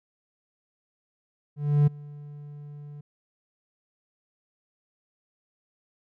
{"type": "tone with ADSR envelope", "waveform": "triangle", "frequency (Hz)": 146.2, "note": "D3", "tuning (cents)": -7, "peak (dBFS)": -13, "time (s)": [1.56, 3.01], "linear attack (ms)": 310, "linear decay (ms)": 12, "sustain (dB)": -24, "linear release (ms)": 6, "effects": []}